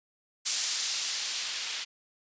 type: noise with low-pass filter sweep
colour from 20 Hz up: violet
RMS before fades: -32 dBFS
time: 0.45-1.85 s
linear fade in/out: 20 ms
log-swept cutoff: 6100 to 3300 Hz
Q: 0.97
effects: resampled to 16000 Hz